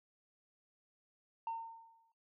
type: tone with exponential decay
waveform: sine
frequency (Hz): 911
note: A#5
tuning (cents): -40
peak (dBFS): -33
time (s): 1.47-2.12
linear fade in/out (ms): 2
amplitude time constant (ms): 140
effects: noise-tail reverb RT60 0.4 s tail -25 dB re dry + tanh soft clip ceiling -34 dBFS